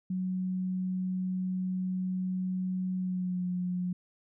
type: tone with pitch glide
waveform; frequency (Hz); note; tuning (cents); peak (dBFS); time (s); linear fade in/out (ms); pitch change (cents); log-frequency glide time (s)
sine; 185 to 180.05; F#3 to F#3; 0 to -47; -29; 0.1-3.93; 5; -47; 2.97-3.46
effects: none